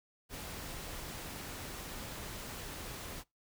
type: noise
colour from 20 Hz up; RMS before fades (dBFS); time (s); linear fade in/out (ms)
pink; -44; 0.29-3.24; 50
effects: noise-tail reverb RT60 0.2 s tail -23 dB re dry